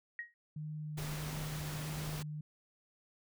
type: tone with exponential decay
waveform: sine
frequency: 1887 Hz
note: A#6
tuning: 21 cents sharp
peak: -35 dBFS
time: 0.19-0.34 s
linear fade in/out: 1 ms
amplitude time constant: 32 ms
type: tone with vibrato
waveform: sine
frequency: 152.1 Hz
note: D#3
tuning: 39 cents flat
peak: -39 dBFS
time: 0.56-2.41 s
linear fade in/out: 5 ms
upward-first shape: sine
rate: 1.6 Hz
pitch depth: 12 cents each way
type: noise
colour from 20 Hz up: pink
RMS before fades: -44 dBFS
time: 0.97-2.23 s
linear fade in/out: 10 ms
effects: none